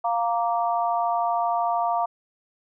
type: harmonic tone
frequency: 233.1 Hz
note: A#3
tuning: in tune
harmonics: 3 / 4 / 5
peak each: -23 / -26 / -29 dBFS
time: 0.04-2.06 s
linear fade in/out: 10 ms
effects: none